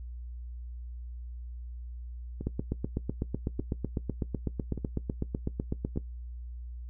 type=two click trains; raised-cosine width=3 ms; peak=-17 / -23 dBFS; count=29 / 4; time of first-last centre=2.47-5.974 / 2.41-5.96 s; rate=7.99 / 0.845 Hz; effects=noise-tail reverb RT60 0.1 s tail -17 dB re dry + added 60 Hz sine -38 dBFS peak until 6.89 s